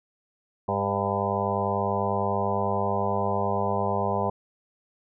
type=harmonic tone with a mistuned harmonic; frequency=100.2 Hz; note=G2; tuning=38 cents sharp; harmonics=1 / 2 / 4 / 5 / 6 / 7 / 8 / 9 / 10; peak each=-32 / -32 / -32 / -32 / -32 / -32 / -32 / -32 / -32 dBFS; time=0.68-4.3 s; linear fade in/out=5 ms; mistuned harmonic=7; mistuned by=-28 cents; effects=none